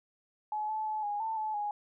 sine tone with pitch steps, 851 / 867 / 861 / 825 / 889 / 864 / 829 Hz, G#5 / A5 / A5 / G#5 / A5 / A5 / G#5, +42 / -26 / -38 / -12 / +18 / -32 / -3 cents, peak -31 dBFS, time 0.52-1.71 s, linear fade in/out 2 ms, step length 170 ms, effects none

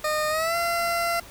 20% pulse tone with pitch glide, 612 to 683 Hz, D#5 to F5, -29 to -39 cents, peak -18 dBFS, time 0.04-1.2 s, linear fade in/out 5 ms, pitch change +190 cents, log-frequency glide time 0.29-0.56 s, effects pink hiss -45 dBFS RMS until 1.3 s

